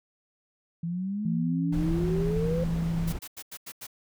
sine exponential sweep, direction up, 164.81 to 520 Hz, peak -28 dBFS, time 0.83-2.64 s, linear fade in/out 5 ms
sine tone with pitch glide, 168.1 to 165.98 Hz, E3 to E3, +34 to +12 cents, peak -26 dBFS, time 1.25-3.12 s, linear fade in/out 5 ms, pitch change -22 cents, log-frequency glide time 1.4-2.12 s
brown noise, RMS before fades -33 dBFS, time 1.72-3.19 s, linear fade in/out 10 ms
white noise bursts, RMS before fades -40 dBFS, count 6, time 3.07-3.869 s, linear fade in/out 10 ms, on 59 ms, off 89 ms
effects none

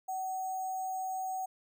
sine tone with sample-and-hold, 753 Hz, F#5, 30 cents sharp, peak -33 dBFS, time 0.08-1.46 s, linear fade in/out 10 ms, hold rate 7350 Hz, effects none

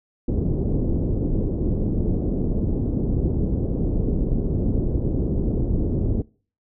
pink low-pass noise, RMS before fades -22 dBFS, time 0.28-6.22 s, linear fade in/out 5 ms, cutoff 410 Hz, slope 24 dB/octave, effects noise-tail reverb RT60 0.4 s tail -23 dB re dry

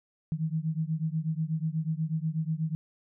sine beating tone pair, 155.56 / 163.76 Hz, D#3 / E3, 0 / -11 cents, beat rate 8.2 Hz, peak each -30 / -31 dBFS, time 0.32-2.75 s, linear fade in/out 0 ms, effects none

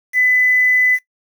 sine tone with quantisation, 2004 Hz, B6, 25 cents sharp, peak -11 dBFS, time 0.13-0.99 s, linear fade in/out 50 ms, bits 6, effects noise-tail reverb RT60 0.1 s tail -18 dB re dry

